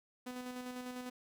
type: tone with tremolo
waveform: sawtooth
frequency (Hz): 250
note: B3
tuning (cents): +21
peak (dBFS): -37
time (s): 0.26-1.1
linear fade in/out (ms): 10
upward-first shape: square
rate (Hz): 10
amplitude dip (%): 35
effects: none